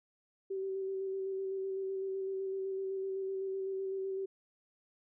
sine tone with vibrato, 384.8 Hz, G4, 32 cents flat, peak -34 dBFS, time 0.5-4.26 s, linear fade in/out 10 ms, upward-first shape square, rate 7.9 Hz, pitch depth 14 cents each way, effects none

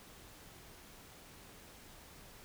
silence, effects pink hiss -56 dBFS RMS until 2.44 s

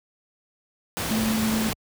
sine tone in noise, 220 Hz, A3, in tune, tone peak -22 dBFS, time 1.11-1.69 s, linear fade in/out 0 ms, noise pink, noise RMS -28 dBFS, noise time 0.97-1.73 s, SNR +3 dB, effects high-pass 60 Hz 12 dB/octave

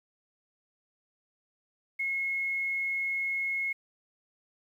sine tone, 2170 Hz, C#7, 37 cents flat, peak -28 dBFS, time 1.99-3.73 s, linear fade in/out 10 ms, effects 10-bit

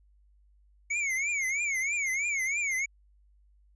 square tone with vibrato, 2217 Hz, C#7, in tune, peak -28 dBFS, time 0.9-2.86 s, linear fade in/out 10 ms, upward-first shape triangle, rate 3.1 Hz, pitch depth 170 cents each way, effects added 50 Hz sine -59 dBFS peak until 3.75 s + resampled to 22050 Hz

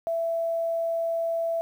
sine tone, 665 Hz, E5, 15 cents sharp, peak -24 dBFS, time 0.07-1.61 s, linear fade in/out 0 ms, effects 9-bit

